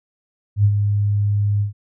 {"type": "tone with ADSR envelope", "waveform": "sine", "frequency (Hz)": 102.6, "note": "G#2", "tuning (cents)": -21, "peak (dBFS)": -9, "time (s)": [0.56, 1.73], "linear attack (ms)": 83, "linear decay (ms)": 65, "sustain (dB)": -6, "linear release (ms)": 120, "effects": []}